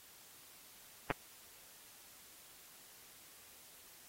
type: clicks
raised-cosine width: 0.5 ms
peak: -18 dBFS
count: 2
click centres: 1.103 / 1.11 s
effects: white hiss -59 dBFS RMS until 4.08 s + AAC 48 kbps